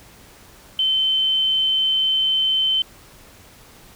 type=tone; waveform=sine; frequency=3078 Hz; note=G7; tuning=32 cents flat; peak=-16 dBFS; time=0.79-2.82 s; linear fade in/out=2 ms; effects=pink hiss -47 dBFS RMS until 3.95 s